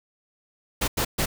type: noise bursts at uneven times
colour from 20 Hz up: pink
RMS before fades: -24 dBFS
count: 3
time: 0.81-0.88 / 0.97-1.05 / 1.18-1.26 s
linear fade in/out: 10 ms
effects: none